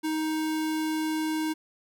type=tone; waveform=square; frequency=313.4 Hz; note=D#4; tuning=13 cents sharp; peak=-27 dBFS; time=0.03-1.54 s; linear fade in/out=20 ms; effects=none